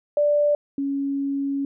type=tone pair in turn; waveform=sine; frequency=587.3 / 277.7 Hz; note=D5 / C#4; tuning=0 / +3 cents; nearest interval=octave + minor second; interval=1297 cents; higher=first; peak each=-16 / -22 dBFS; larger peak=first; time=0.17-0.55 / 0.78-1.65 s; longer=second; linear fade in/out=2 ms; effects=none